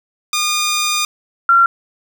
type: tone pair in turn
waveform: 10% pulse / sine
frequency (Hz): 1217 / 1372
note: D#6 / F6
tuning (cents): -39 / -31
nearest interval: major second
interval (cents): 208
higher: second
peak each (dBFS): -7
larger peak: neither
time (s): 0.33-1.05 / 1.49-1.66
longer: first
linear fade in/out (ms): 2
effects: 8-bit